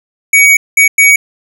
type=tone bursts at uneven times; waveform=square; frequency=2251 Hz; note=C#7; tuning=26 cents sharp; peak=-4 dBFS; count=3; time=0.33-0.57 / 0.77-0.88 / 0.98-1.16 s; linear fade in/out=5 ms; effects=none